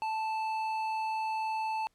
sine tone with hard clipping, 879 Hz, A5, 2 cents flat, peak -32 dBFS, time 0.02-1.87 s, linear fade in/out 0 ms, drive 8 dB, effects pink hiss -74 dBFS RMS until 1.94 s + low-pass 12000 Hz 12 dB/octave

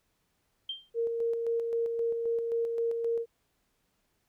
sine tone with exponential decay, 3162 Hz, G7, 14 cents sharp, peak -30 dBFS, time 0.69-0.9 s, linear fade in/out 5 ms, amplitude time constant 45 ms
sine tone with tremolo, 463.2 Hz, A#4, 11 cents flat, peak -26 dBFS, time 0.94-3.26 s, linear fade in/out 50 ms, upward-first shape square, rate 3.8 Hz, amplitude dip 35%
effects pink hiss -75 dBFS RMS until 4.28 s

